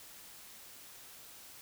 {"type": "silence", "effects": ["white hiss -53 dBFS RMS until 1.61 s"]}